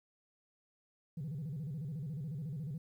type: tone with vibrato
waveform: sine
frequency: 148 Hz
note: D3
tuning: 14 cents sharp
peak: -36 dBFS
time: 1.17-2.78 s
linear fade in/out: 5 ms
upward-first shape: square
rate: 14 Hz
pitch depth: 180 cents each way
effects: tanh soft clip ceiling -36 dBFS + 12-bit